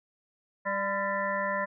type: harmonic tone with a mistuned harmonic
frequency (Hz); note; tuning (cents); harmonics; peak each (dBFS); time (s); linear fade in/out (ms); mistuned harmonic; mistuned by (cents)
196.9; G3; +8; 1 / 3 / 5 / 7 / 9 / 10; -39 / -32 / -32 / -39 / -33 / -40; 0.65-1.66; 20; 5; +48
effects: none